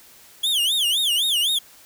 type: tone with vibrato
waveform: 45% pulse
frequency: 3242 Hz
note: G#7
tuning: 42 cents flat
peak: -18 dBFS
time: 0.43-1.59 s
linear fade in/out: 10 ms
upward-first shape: sine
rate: 3.9 Hz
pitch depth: 250 cents each way
effects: white hiss -49 dBFS RMS until 1.85 s